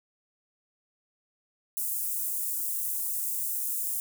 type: high-pass noise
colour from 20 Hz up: white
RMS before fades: -31 dBFS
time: 1.77-4 s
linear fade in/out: 0 ms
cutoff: 8400 Hz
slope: 24 dB/octave
effects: none